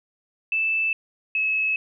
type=tone pair in turn; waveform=sine; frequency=2637 / 2584 Hz; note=E7 / E7; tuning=0 / -35 cents; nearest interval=unison; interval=35 cents; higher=first; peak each=-20 dBFS; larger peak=neither; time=0.52-0.93 / 1.35-1.76 s; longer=neither; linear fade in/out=2 ms; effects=none